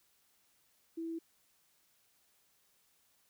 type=tone; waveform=sine; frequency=329.3 Hz; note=E4; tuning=2 cents flat; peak=-37 dBFS; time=0.97-1.19 s; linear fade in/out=10 ms; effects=white hiss -72 dBFS RMS until 3.29 s